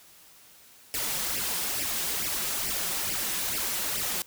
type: noise with flanger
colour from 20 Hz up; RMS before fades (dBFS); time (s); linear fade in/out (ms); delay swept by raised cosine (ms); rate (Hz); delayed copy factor
white; -30; 0.94-4.22; 0; 0.38 to 5.58; 2.3; +0.75
effects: white hiss -54 dBFS RMS until 4.26 s